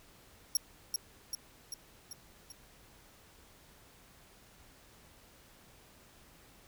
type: tone with echo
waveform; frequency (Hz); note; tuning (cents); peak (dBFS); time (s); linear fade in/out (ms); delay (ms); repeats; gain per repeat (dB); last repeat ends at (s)
25% pulse; 5588; F8; 0; -21; 0.55-0.57; 2; 390; 5; -4; 2.52
effects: pink hiss -60 dBFS RMS until 6.67 s